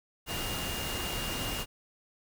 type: tone in noise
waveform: sine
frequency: 2828 Hz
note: F7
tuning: 21 cents sharp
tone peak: -39 dBFS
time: 0.26-1.66 s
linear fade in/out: 50 ms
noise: pink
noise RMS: -35 dBFS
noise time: 0.26-1.66 s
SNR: -7 dB
effects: none